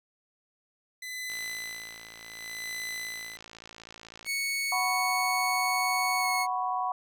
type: tone with tremolo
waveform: sawtooth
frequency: 2011 Hz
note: B6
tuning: 31 cents sharp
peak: -30 dBFS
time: 1.02-3.37 s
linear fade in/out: 5 ms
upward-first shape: sine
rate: 0.68 Hz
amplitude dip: 80%
type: click train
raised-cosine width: 0.2 ms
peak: -28 dBFS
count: 167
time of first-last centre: 1.3-4.264 s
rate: 56 Hz
type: tone with pitch glide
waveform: sawtooth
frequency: 2217 to 2190 Hz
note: C#7 to C#7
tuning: 0 to -22 cents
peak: -25 dBFS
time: 4.25-6.47 s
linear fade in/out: 50 ms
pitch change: -22 cents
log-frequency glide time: 6.2-6.26 s
type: chord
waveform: sine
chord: F# suspended fourth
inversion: none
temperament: equal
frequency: 740 / 987.8 / 1108.7 Hz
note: F#5 / B5 / C#6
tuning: 0 / 0 / 0 cents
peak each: -30 / -32 / -33 dBFS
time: 4.72-6.92 s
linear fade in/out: 2 ms
effects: none